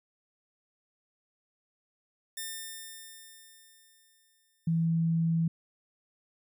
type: tone with exponential decay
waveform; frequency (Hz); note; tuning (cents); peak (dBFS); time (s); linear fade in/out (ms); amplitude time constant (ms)
5% pulse; 1800; A6; +39; -24; 2.37-4.86; 5; 540
type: tone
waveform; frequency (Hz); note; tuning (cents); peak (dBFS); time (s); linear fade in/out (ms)
sine; 164.81; E3; 0; -24; 4.67-5.48; 5
effects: none